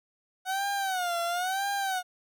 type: tone with vibrato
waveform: 30% pulse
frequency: 740 Hz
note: F#5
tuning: in tune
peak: -25 dBFS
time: 0.45-2.03 s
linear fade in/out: 50 ms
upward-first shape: sine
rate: 0.99 Hz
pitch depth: 140 cents each way
effects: none